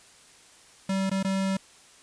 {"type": "tone with dropouts", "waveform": "square", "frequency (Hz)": 192.7, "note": "G3", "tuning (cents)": -29, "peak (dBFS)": -25, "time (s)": [0.89, 1.57], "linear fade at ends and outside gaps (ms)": 5, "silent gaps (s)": [[1.097, 1.113], [1.229, 1.246]], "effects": ["white hiss -54 dBFS RMS until 2.02 s", "resampled to 22050 Hz"]}